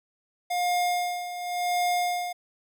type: tone with tremolo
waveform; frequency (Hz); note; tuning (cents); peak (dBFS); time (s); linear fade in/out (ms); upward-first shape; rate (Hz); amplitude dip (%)
square; 711; F5; +31; -23; 0.5-2.33; 10; sine; 0.91; 70
effects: none